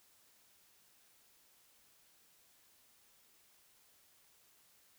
silence, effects white hiss -68 dBFS RMS until 4.98 s

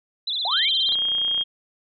sine tone with vibrato, 3729 Hz, A#7, in tune, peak -23 dBFS, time 0.27-0.95 s, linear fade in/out 5 ms, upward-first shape sine, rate 17 Hz, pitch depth 160 cents each way
sine linear sweep, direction up, 659 to 2420 Hz, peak -25 dBFS, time 0.45-0.69 s, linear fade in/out 2 ms
sine tone with pitch glide, 3157 to 3240 Hz, G7 to G#7, +12 to -43 cents, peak -20 dBFS, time 0.51-1.44 s, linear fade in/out 20 ms, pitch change +45 cents, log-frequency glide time 0.83-0.96 s
click train, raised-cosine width 0.5 ms, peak -25 dBFS, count 17, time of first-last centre 0.89-1.411 s, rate 30.7 Hz
effects none

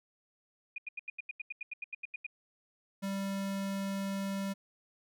sine tone bursts, 2450 Hz, D#7, 27 cents flat, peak -36 dBFS, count 15, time 0.76-2.266 s, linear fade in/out 5 ms, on 22 ms, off 84 ms
square tone, 196 Hz, G3, in tune, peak -34 dBFS, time 3.02-4.54 s, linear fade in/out 20 ms
effects none

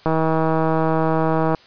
click train, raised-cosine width 1 ms, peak -6 dBFS, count 239, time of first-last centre 0.06-1.548 s, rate 160 Hz, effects white hiss -48 dBFS RMS until 1.66 s + resampled to 11025 Hz

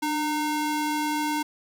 square ring-modulated tone, 610 Hz, D#5, 34 cents flat, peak -22 dBFS, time 0.02-1.43 s, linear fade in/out 10 ms, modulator 312 Hz, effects none

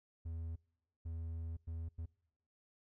triangle tone bursts at uneven times, 82.1 Hz, E2, 6 cents flat, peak -38 dBFS, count 4, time 0.25-0.56 / 1.05-1.57 / 1.67-1.89 / 1.98-2.06 s, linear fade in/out 10 ms, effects noise-tail reverb RT60 0.8 s tail -26 dB re dry

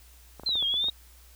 clicks, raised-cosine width 1 ms, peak -28 dBFS, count 8, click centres 0.397 / 0.435 / 0.491 / 0.555 / 0.626 / 0.741 / 0.843 / 0.885 s
sine exponential two-way sweep, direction down then up, 4186 to 3206 to 3790 Hz, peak -24 dBFS, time 0.46-0.9 s, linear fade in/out 5 ms, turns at 0.66 s
effects added 60 Hz sine -52 dBFS peak until 1.35 s + white hiss -57 dBFS RMS until 1.35 s

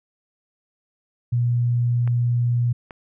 sine tone, 120.5 Hz, B2, 42 cents flat, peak -17 dBFS, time 1.32-2.73 s, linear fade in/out 10 ms
clicks, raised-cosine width 0.5 ms, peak -22 dBFS, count 2, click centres 2.076 / 2.908 s
effects none

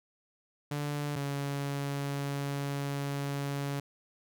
sawtooth tone pair in turn, 145.8 / 140.91 Hz, D3 / C#3, -12 / +29 cents, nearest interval minor second, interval 59 cents, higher first, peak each -28 dBFS, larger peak neither, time 0.71-1.16 / 1.16-3.8 s, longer second, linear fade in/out 5 ms, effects none

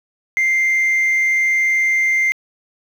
sine tone with frequency modulation, 2093 Hz, C7, in tune, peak -11 dBFS, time 0.37-2.32 s, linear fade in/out 0 ms, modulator 101 Hz, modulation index 0.29, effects tanh soft clip ceiling -12 dBFS + 7-bit

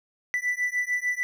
triangle beating tone pair, 1975.5 / 1982.2 Hz, B6 / B6, 0 / +6 cents, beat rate 6.7 Hz, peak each -26 dBFS, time 0.34-1.23 s, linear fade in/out 0 ms, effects none

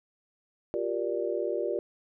sine chord, G minor seventh, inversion third, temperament just, 352.8 / 392 / 470.4 / 588 Hz, F4 / G4 / Bb4 / D5, +18 / 0 / +16 / +2 cents, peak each -33 dBFS, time 0.74-1.79 s, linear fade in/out 0 ms, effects none

